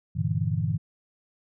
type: chord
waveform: sine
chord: E half-diminished seventh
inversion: first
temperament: equal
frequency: 98 / 116.54 / 146.83 / 164.81 Hz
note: G2 / Bb2 / D3 / E3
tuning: 0 / 0 / 0 / 0 cents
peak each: -29 dBFS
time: 0.15-0.78 s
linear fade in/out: 20 ms
effects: none